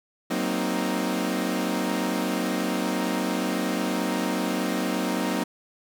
sawtooth chord, C half-diminished seventh, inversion second, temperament equal with one note detuned, 187.91 / 233.1 / 261.6 / 311.1 Hz, Gb3 / Bb3 / C4 / Eb4, +27 / 0 / 0 / 0 cents, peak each -26 dBFS, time 0.3-5.44 s, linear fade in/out 10 ms, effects none

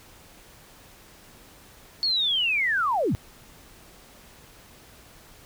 sine linear sweep, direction down, 4435 to 71.8 Hz, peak -21 dBFS, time 2.03-3.15 s, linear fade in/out 0 ms, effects pink hiss -51 dBFS RMS until 5.45 s

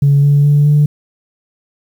sine tone with pitch steps, 141.5 / 143.56 / 145.65 / 147.76 Hz, C#3 / D3 / D3 / D3, +36 / -39 / -14 / +11 cents, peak -5 dBFS, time 0.02-0.86 s, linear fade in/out 5 ms, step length 210 ms, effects tanh soft clip ceiling -3 dBFS + 7-bit

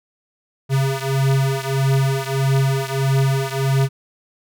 square beating tone pair, 134.6 / 136.2 Hz, C3 / C#3, +49 / -30 cents, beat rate 1.6 Hz, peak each -19 / -21 dBFS, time 0.69-3.89 s, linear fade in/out 50 ms, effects none

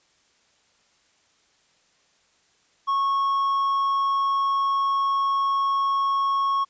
triangle tone, 1100 Hz, C#6, 14 cents flat, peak -18 dBFS, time 2.87-6.65 s, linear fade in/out 20 ms, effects white hiss -63 dBFS RMS until 6.69 s + resampled to 16000 Hz

